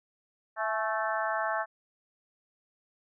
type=harmonic tone with a mistuned harmonic; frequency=220 Hz; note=A3; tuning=in tune; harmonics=3 / 4 / 5 / 6 / 7 / 8; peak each=-33 / -34 / -35 / -36 / -36 / -37 dBFS; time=0.56-1.66 s; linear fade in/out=50 ms; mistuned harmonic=4; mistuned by=-46 cents; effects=none